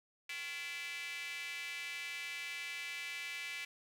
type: tone with high-pass filter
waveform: square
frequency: 155.4 Hz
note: D#3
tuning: 2 cents flat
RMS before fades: -43 dBFS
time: 0.29-3.65 s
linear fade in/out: 5 ms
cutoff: 2300 Hz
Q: 4.5
effects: low-pass 11000 Hz 12 dB/octave + 10-bit